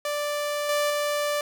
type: tone with level steps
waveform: sawtooth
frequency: 587.3 Hz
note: D5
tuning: in tune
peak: -22 / -18 / -20 dBFS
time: 0.05-1.41 s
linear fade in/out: 2 ms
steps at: 0.69 / 0.9 s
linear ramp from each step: 2 ms
effects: none